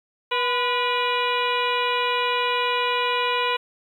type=harmonic tone with a mistuned harmonic; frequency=486.3 Hz; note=B4; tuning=27 cents flat; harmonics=1 / 2 / 3 / 4 / 5 / 6 / 7 / 8; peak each=-27 / -24 / -31 / -33 / -28 / -29 / -35 / -35 dBFS; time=0.31-3.57 s; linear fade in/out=10 ms; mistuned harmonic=2; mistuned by=+50 cents; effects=9-bit